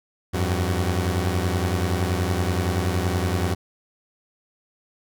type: tone cluster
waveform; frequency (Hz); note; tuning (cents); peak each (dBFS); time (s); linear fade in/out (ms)
sawtooth; 87.5 / 98.1 / 375; F2 / G2 / F#4; +4 / +2 / +23; -19 / -22 / -27; 0.33-3.55; 20
effects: none